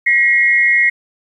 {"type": "tone pair together", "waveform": "sine", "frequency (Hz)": [1908, 2148], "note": ["A#6", "C7"], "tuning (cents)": [40, 45], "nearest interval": "major second", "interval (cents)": 205, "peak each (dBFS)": -12, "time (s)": [0.06, 0.9], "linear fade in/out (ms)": 10, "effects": ["8-bit"]}